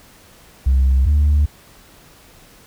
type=tone pair in turn; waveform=sine; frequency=66 / 73.53 Hz; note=C2 / D2; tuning=+16 / +3 cents; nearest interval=major second; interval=187 cents; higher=second; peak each=-9 dBFS; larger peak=neither; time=0.66-1.06 / 1.06-1.46 s; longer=neither; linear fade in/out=10 ms; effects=tanh soft clip ceiling -9 dBFS + pink hiss -47 dBFS RMS until 2.66 s